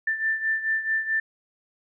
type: beating tone pair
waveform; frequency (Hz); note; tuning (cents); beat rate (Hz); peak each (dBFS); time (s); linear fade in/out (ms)
sine; 1774 / 1778.6; A6 / A6; +14 / +18; 4.6; -24 / -29; 0.07-1.2; 5
effects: none